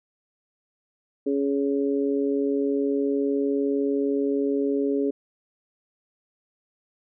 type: harmonic tone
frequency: 139.5 Hz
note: C#3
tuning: 11 cents sharp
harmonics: 2 / 3 / 4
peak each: -24 / -24 / -34 dBFS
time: 1.26-5.11 s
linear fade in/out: 10 ms
effects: none